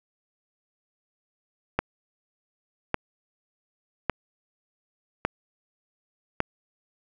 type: click train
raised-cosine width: 0.5 ms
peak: -7 dBFS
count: 5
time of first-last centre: 1.79-6.404 s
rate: 0.867 Hz
effects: none